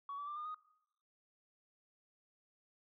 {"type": "tone with pitch steps", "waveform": "sine", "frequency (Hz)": [1124, 1152.9, 1182.6, 1213.1, 1244.3], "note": ["C#6", "D6", "D6", "D#6", "D#6"], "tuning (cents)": [24, -32, 12, -44, 0], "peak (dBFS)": -40, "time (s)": [0.09, 0.545], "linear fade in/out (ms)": 2, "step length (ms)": 91, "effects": ["noise-tail reverb RT60 0.9 s tail -24 dB re dry", "tanh soft clip ceiling -37 dBFS"]}